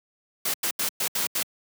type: noise bursts at uneven times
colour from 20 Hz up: white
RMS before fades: -26 dBFS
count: 6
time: 0.45-0.54 / 0.63-0.71 / 0.79-0.89 / 1-1.08 / 1.15-1.27 / 1.35-1.43 s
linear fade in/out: 5 ms
effects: high-pass 150 Hz 12 dB/octave